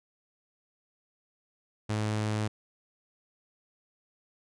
sawtooth tone, 107.1 Hz, A2, 46 cents flat, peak -24 dBFS, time 1.89-2.48 s, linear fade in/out 10 ms, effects resampled to 22050 Hz

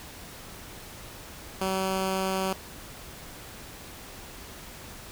10% pulse tone, 190 Hz, F#3, 46 cents sharp, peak -18 dBFS, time 1.61-2.53 s, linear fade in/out 2 ms, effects pink hiss -44 dBFS RMS until 5.11 s

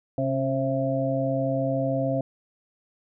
harmonic tone with a mistuned harmonic, 133.4 Hz, C3, 34 cents sharp, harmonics 1 / 2 / 4 / 5, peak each -28 / -28 / -28 / -28 dBFS, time 0.18-2.21 s, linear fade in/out 2 ms, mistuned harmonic 2, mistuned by +34 cents, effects none

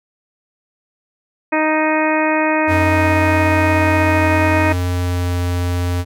harmonic tone, 311.1 Hz, D#4, in tune, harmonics 1 / 2 / 3 / 4 / 5 / 6 / 7 / 8, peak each -18 / -19 / -20 / -26 / -26 / -23 / -27 / -24 dBFS, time 1.52-4.73 s, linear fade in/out 10 ms
square tone with pitch glide, 91.3 to 88.5 Hz, F#2 to F2, -23 to +23 cents, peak -17 dBFS, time 2.67-6.05 s, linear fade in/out 50 ms, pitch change -54 cents, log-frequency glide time 3.83-5.37 s
effects none

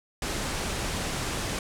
pink low-pass noise, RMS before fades -31 dBFS, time 0.22-1.59 s, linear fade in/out 2 ms, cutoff 10000 Hz, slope 24 dB/octave, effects none

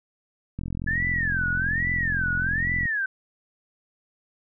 click train, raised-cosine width 5 ms, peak -19 dBFS, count 100, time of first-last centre 0.59-2.855 s, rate 43.7 Hz
sine tone with vibrato, 1698 Hz, G#6, 38 cents sharp, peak -23 dBFS, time 0.87-3.06 s, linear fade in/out 5 ms, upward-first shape sine, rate 1.2 Hz, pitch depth 270 cents each way
effects none

